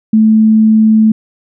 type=tone; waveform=sine; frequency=218.6 Hz; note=A3; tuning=11 cents flat; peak=-4 dBFS; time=0.13-1.12 s; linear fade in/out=5 ms; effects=none